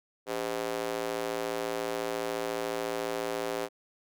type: tone with high-pass filter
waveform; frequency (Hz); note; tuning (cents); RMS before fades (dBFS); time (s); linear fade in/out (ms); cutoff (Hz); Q
square; 57.1; A#1; -35; -33; 0.26-3.69; 50; 450; 2.1
effects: none